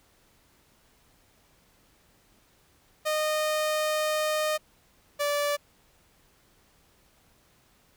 sawtooth tone pair in turn, 615 / 580.5 Hz, D#5 / D5, -20 / -20 cents, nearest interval minor second, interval 100 cents, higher first, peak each -21 dBFS, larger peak neither, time 3.05-4.58 / 5.19-5.57 s, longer first, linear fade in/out 20 ms, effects pink hiss -63 dBFS RMS until 7.96 s

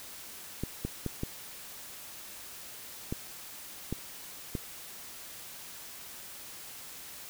clicks, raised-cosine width 3 ms, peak -19 dBFS, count 7, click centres 0.636 / 0.85 / 1.063 / 1.234 / 3.125 / 3.926 / 4.552 s, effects white hiss -46 dBFS RMS until 7.29 s

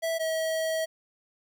square tone pair in turn, 656 / 642.1 Hz, E5 / E5, -9 / -46 cents, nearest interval unison, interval 37 cents, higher first, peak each -27 / -27 dBFS, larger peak neither, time 0.02-0.19 / 0.19-0.86 s, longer second, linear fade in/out 20 ms, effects 11-bit

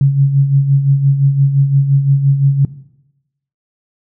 sine tone with tremolo, 138.59 Hz, C#3, in tune, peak -5 dBFS, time 0.01-2.65 s, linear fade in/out 2 ms, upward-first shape sine, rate 5.8 Hz, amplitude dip 65%, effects noise-tail reverb RT60 0.9 s tail -18 dB re dry

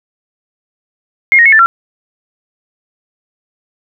sine tone with pitch steps, 2138 / 1870 / 2187 / 1767 / 1363 Hz, C7 / A#6 / C#7 / A6 / F6, +37 / +5 / -24 / +7 / -43 cents, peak -3 dBFS, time 1.32-1.66 s, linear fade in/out 0 ms, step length 68 ms, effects none

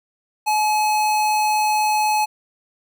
square tone, 852 Hz, G#5, 44 cents sharp, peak -17 dBFS, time 0.46-2.26 s, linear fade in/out 20 ms, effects none

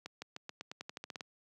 accelerating click train, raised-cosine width 0.2 ms, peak -25 dBFS, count 13, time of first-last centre 0.06-1.208 s, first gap 160 ms, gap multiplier 0.9, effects high-pass 150 Hz 12 dB/octave

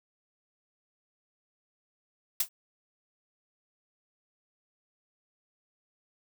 blue noise with exponential decay, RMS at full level -20 dBFS, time 2.4-2.49 s, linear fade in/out 5 ms, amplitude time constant 18 ms, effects none

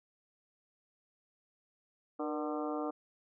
harmonic tone with a mistuned harmonic, 150 Hz, D3, 37 cents sharp, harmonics 2 / 3 / 4 / 5 / 6 / 7 / 8 / 9, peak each -37 / -40 / -42 / -42 / -49 / -48 / -44 / -52 dBFS, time 2.19-2.91 s, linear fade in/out 10 ms, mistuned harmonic 3, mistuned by +82 cents, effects none

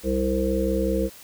harmonic tone, 65.41 Hz, C2, in tune, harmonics 1 / 3 / 5 / 7 / 8, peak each -27 / -27 / -27 / -27 / -27 dBFS, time 0.03-1.1 s, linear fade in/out 50 ms, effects white hiss -46 dBFS RMS until 1.23 s

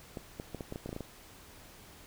clicks, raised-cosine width 2 ms, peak -25 dBFS, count 11, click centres 0.172 / 0.399 / 0.547 / 0.608 / 0.724 / 0.759 / 0.86 / 0.892 / 0.929 / 0.964 / 1.007 s, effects pink hiss -54 dBFS RMS until 2.06 s

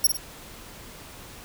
10% pulse tone with echo, 5588 Hz, F8, in tune, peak -9 dBFS, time 0.04-0.07 s, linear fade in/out 5 ms, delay 51 ms, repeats 2, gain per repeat -7 dB, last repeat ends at 0.172 s, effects pink hiss -44 dBFS RMS until 1.44 s

